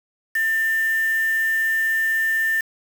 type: tone with quantisation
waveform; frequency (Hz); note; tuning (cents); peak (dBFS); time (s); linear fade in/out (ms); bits
sine; 1792; A6; +31; -18; 0.35-2.61; 5; 5
effects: none